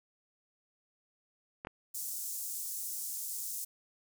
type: clicks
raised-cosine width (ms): 0.5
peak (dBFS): -25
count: 2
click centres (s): 1.649 / 1.671
type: high-pass noise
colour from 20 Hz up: pink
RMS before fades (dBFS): -39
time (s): 1.94-3.65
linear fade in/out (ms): 10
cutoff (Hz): 6900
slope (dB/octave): 24
effects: none